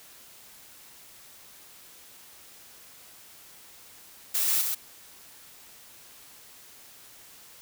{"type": "noise with echo", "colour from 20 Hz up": "blue", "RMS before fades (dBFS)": -26, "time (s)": [4.34, 4.62], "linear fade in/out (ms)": 10, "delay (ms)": 130, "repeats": 1, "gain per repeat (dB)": -3, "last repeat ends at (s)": 4.75, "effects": ["white hiss -51 dBFS RMS until 7.61 s"]}